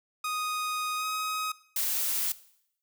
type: tone with pitch glide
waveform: sawtooth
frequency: 1244.5 to 1262.6 Hz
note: D#6 to D#6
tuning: 0 to +25 cents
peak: -26 dBFS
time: 0.24-1.52 s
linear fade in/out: 5 ms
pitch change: +25 cents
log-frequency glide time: 0.97-1.06 s
type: noise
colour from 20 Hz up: blue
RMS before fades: -29 dBFS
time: 1.76-2.32 s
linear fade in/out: 2 ms
effects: noise-tail reverb RT60 0.7 s tail -18 dB re dry